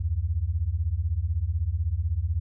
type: beating tone pair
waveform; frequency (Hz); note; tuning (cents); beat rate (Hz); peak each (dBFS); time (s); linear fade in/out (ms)
sine; 73.42 / 89.42; D2 / F2; 0 / +41; 16; -27 / -26; 0-2.4; 10
effects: none